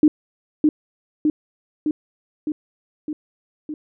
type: tone with echo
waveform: sine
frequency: 303.6 Hz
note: D#4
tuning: 42 cents flat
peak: -8 dBFS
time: 0.03-0.08 s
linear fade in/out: 2 ms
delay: 610 ms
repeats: 6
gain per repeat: -3 dB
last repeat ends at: 3.74 s
effects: none